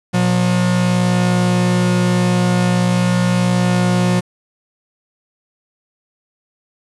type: tone pair together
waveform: 45% pulse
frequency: 119.8 / 179.5 Hz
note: A#2 / F3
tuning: +48 / +48 cents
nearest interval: perfect fifth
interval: 700 cents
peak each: -18 / -14 dBFS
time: 0.13-4.21 s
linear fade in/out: 20 ms
effects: resampled to 24000 Hz + 7-bit